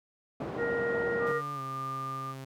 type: band-pass noise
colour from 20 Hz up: white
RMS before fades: -37 dBFS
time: 0.4-1.32 s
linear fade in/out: 5 ms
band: 110 to 580 Hz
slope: 12 dB/octave
type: harmonic tone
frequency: 470 Hz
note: A#4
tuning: 14 cents sharp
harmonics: 1 / 3 / 4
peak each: -29 / -37 / -36 dBFS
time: 0.57-1.42 s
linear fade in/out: 50 ms
type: tone with tremolo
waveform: sine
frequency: 1200 Hz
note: D6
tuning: 37 cents sharp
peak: -33 dBFS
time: 1.19-2.35 s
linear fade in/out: 50 ms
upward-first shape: triangle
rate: 1.7 Hz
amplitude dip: 25%
type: tone with pitch glide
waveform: sawtooth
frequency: 143.3 to 133.7 Hz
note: D3 to C3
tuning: -42 to +38 cents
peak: -36 dBFS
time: 1.26-2.45 s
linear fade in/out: 10 ms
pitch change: -120 cents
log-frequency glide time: 1.54-1.61 s
effects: none